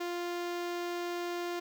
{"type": "tone with notch filter", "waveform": "sawtooth", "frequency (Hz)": 349.2, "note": "F4", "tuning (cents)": 0, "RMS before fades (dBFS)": -36, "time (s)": [0, 1.6], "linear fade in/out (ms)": 10, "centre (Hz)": 10000, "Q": 1, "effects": []}